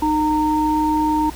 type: tone pair together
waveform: sine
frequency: 307 / 920 Hz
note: D#4 / A#5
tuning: -23 / -23 cents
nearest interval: octave + perfect fifth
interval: 1900 cents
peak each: -18 dBFS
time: 0.02-1.3 s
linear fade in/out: 5 ms
effects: added 60 Hz sine -33 dBFS peak until 1.35 s + pink hiss -38 dBFS RMS until 1.35 s